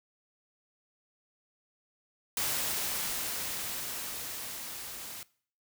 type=noise with level ramp; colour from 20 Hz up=white; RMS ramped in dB=-31 to -43 dBFS; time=2.37-5.23 s; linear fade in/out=2 ms; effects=noise-tail reverb RT60 0.5 s tail -21 dB re dry